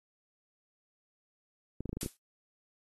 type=clicks; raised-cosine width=3 ms; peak=-24 dBFS; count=7; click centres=1.806 / 1.857 / 1.893 / 1.93 / 1.97 / 2.031 / 2.061 s
type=noise with exponential decay; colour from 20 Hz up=blue; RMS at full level=-31 dBFS; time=2.01-2.17 s; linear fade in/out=1 ms; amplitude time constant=34 ms
effects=AAC 32 kbps